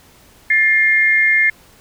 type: tone pair together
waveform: sine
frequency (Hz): 1760 / 2121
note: A6 / C7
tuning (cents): 0 / +23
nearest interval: minor third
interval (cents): 323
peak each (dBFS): -15 / -12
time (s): 0.5-1.5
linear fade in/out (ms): 5
effects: pink hiss -48 dBFS RMS until 1.8 s